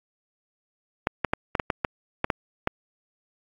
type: clicks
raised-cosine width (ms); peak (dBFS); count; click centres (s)
0.5; -7; 10; 1.071 / 1.247 / 1.335 / 1.552 / 1.598 / 1.702 / 1.848 / 2.244 / 2.302 / 2.674
effects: AAC 64 kbps